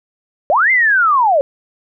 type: linear two-way sweep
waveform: sine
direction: up then down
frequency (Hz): 530 to 2114 to 530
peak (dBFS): -9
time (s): 0.5-1.41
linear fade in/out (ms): 0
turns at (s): 0.71
effects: none